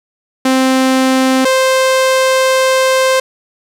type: tone pair in turn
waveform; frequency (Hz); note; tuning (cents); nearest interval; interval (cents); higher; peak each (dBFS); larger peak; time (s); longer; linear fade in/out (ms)
sawtooth; 261.6 / 523.2; C4 / C5; 0 / 0; octave; 1200; second; -5; neither; 0.45-1.45 / 1.45-3.2; second; 5
effects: low-pass 11000 Hz 12 dB/octave + 7-bit